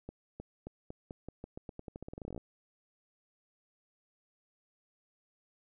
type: accelerating click train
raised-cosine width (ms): 2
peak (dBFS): -29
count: 24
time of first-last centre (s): 0.09-2.378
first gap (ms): 310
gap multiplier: 0.87
effects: none